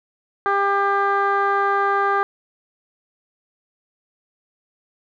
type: tone with low-pass filter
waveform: 15% pulse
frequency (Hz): 398.6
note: G4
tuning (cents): +29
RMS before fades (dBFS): -19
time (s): 0.46-2.23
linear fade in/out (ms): 0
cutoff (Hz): 1400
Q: 2.3
effects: none